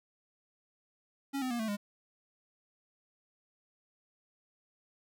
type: tone with pitch steps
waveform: square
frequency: 276.2 / 256.2 / 237.7 / 220.5 / 204.5 Hz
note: C#4 / C4 / A#3 / A3 / G#3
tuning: -6 / -36 / +34 / +4 / -26 cents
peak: -33 dBFS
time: 1.33-1.77 s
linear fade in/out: 20 ms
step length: 88 ms
effects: none